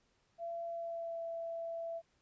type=tone with pitch glide; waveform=sine; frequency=677 to 666.9 Hz; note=E5 to E5; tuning=+46 to +20 cents; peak=-38 dBFS; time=0.38-2.02 s; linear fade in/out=50 ms; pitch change=-26 cents; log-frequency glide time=0.66-1.21 s; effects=pink hiss -75 dBFS RMS until 2.21 s + resampled to 16000 Hz